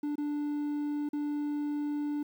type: tone with dropouts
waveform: triangle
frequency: 293.7 Hz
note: D4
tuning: in tune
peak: -28 dBFS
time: 0.03-2.23 s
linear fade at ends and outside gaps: 5 ms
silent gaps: 0.156-0.18 / 1.09-1.131 s
effects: 10-bit